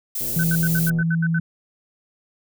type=noise; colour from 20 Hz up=violet; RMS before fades=-26 dBFS; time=0.15-0.9 s; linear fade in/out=5 ms
type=click train; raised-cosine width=2 ms; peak=-26 dBFS; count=99; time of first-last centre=0.21-1.013 s; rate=122 Hz
type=tone; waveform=sine; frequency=164.81 Hz; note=E3; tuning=in tune; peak=-18 dBFS; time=0.36-1.4 s; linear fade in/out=5 ms
type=tone bursts; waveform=sine; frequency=1515 Hz; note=F#6; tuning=40 cents sharp; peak=-23 dBFS; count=9; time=0.39-1.388 s; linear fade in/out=5 ms; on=46 ms; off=73 ms
effects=none